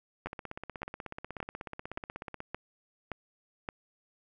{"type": "two click trains", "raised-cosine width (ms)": 0.5, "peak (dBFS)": [-24, -20], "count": [36, 7], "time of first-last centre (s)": [[0.27, 2.404], [0.26, 3.689]], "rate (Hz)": [16.4, 1.75], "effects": []}